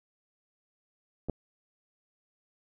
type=clicks; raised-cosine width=2 ms; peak=-27 / -17 dBFS; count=2; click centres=1.286 / 1.297 s; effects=none